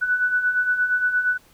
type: beating tone pair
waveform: sine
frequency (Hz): 1480 / 1488.6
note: F#6 / F#6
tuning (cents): 0 / +10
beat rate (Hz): 8.6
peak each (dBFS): -26 / -19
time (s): 0.01-1.38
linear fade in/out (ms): 20
effects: pink hiss -55 dBFS RMS until 1.53 s